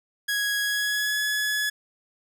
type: tone with pitch glide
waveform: sawtooth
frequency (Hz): 1661.2 to 1698.1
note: G#6 to G#6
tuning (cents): 0 to +38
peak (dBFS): -20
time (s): 0.28-1.7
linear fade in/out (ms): 10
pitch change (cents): +38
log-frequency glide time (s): 0.61-1.19
effects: none